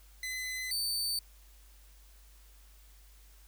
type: tone pair in turn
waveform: sawtooth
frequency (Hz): 2024 / 4561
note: B6 / C#8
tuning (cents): +42 / +49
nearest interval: octave + major second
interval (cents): 1407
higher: second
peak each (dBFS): -32 / -28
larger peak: second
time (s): 0.23-0.71 / 0.71-1.19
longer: neither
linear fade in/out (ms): 2
effects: added 50 Hz sine -55 dBFS peak until 3.47 s + white hiss -63 dBFS RMS until 3.47 s